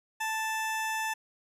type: tone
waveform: 20% pulse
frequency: 880 Hz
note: A5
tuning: in tune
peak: -25 dBFS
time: 0.2-1.14 s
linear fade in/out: 10 ms
effects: resampled to 32000 Hz